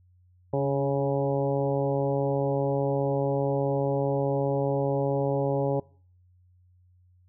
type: harmonic tone with a mistuned harmonic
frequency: 138.59 Hz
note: C#3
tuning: in tune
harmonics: 1 / 2 / 3 / 4 / 5 / 6 / 7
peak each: -28 / -32 / -29 / -28 / -38 / -35 / -42 dBFS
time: 0.53-5.8 s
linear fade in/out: 5 ms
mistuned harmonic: 2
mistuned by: +30 cents
effects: noise-tail reverb RT60 0.5 s tail -24 dB re dry + added 90 Hz sine -57 dBFS peak until 7.28 s